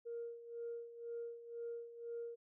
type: tone with tremolo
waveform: sine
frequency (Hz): 468.5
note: A#4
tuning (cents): +9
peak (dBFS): -40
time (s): 0.05-2.36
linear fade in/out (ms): 20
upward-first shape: sine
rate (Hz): 2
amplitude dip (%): 75
effects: tanh soft clip ceiling -37 dBFS